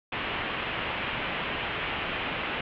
white low-pass noise, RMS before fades -32 dBFS, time 0.12-2.61 s, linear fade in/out 5 ms, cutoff 3100 Hz, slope 48 dB/octave, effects none

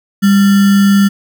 sine tone with sample-and-hold, 199.3 Hz, G3, 29 cents sharp, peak -5 dBFS, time 0.22-1.09 s, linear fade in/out 20 ms, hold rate 1575 Hz, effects none

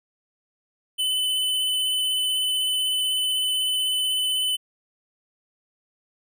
square tone with vibrato, 3019 Hz, F#7, 34 cents sharp, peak -22 dBFS, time 0.98-4.57 s, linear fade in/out 20 ms, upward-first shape sine, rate 16 Hz, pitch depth 16 cents each way, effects none

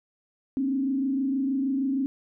sine tone with frequency modulation, 269.1 Hz, C4, 49 cents sharp, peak -23 dBFS, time 0.57-2.06 s, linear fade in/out 0 ms, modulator 26.4 Hz, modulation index 0.65, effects none

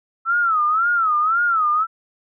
sine tone with vibrato, 1311 Hz, E6, 10 cents flat, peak -15 dBFS, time 0.25-1.87 s, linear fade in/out 50 ms, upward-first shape sine, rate 1.9 Hz, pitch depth 150 cents each way, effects none

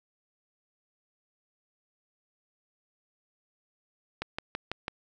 click train, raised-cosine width 0.3 ms, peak -16 dBFS, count 5, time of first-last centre 4.22-4.881 s, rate 6.05 Hz, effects none

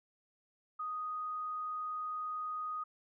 sine tone, 1244.5 Hz, D#6, in tune, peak -36 dBFS, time 0.79-2.84 s, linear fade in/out 10 ms, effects none

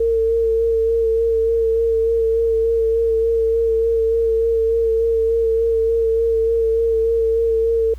sine tone with vibrato, 454.3 Hz, A#4, 45 cents flat, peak -14 dBFS, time 0-7.94 s, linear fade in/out 5 ms, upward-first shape sine, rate 3.4 Hz, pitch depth 19 cents each way, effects added 60 Hz sine -30 dBFS peak until 7.98 s + pink hiss -53 dBFS RMS until 7.98 s

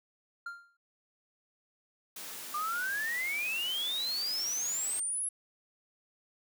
triangle tone with exponential decay, 1394 Hz, F6, 4 cents flat, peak -33 dBFS, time 0.46-0.77 s, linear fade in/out 5 ms, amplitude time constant 67 ms
white high-pass noise, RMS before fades -43 dBFS, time 2.16-5 s, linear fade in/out 5 ms, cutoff 170 Hz, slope 12 dB/octave
sine exponential sweep, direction up, 1181 to 11040 Hz, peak -31 dBFS, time 2.54-5.29 s, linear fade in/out 5 ms
effects none

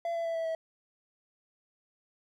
triangle tone with pitch steps, 678 / 670.6 / 663.3 / 656 / 648.9 Hz, E5 / E5 / E5 / E5 / E5, +49 / +30 / +11 / -9 / -27 cents, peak -28 dBFS, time 0.05-0.55 s, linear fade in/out 2 ms, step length 100 ms, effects none

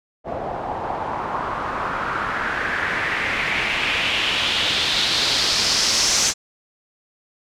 white noise with low-pass filter sweep, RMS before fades -22 dBFS, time 0.24-6.34 s, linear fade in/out 50 ms, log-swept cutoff 680 to 6300 Hz, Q 2.9, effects none

